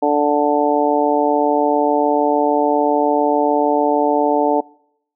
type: harmonic tone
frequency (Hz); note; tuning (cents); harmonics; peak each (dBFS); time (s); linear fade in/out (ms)
146.9; D3; +1; 2 / 3 / 4 / 5 / 6; -19 / -19 / -19 / -19 / -19; 0.02-4.61; 10
effects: noise-tail reverb RT60 0.7 s tail -25 dB re dry